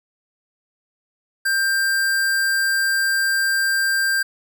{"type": "tone", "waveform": "square", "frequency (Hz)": 1575, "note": "G6", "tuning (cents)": 8, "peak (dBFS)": -18, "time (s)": [1.45, 4.23], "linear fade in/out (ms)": 10, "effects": ["9-bit"]}